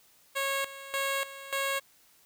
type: tone with tremolo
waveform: 10% pulse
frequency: 548 Hz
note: C#5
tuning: 20 cents flat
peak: -20 dBFS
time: 0.35-1.8 s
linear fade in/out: 20 ms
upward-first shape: square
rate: 1.7 Hz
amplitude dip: 80%
effects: white hiss -62 dBFS RMS until 2.25 s